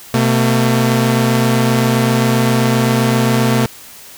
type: tone pair together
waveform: sawtooth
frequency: 126.56 / 225.5 Hz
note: B2 / A3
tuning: +43 / +43 cents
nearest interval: minor seventh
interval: 1000 cents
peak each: -10 dBFS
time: 0.14-3.66 s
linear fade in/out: 2 ms
effects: white hiss -37 dBFS RMS until 4.17 s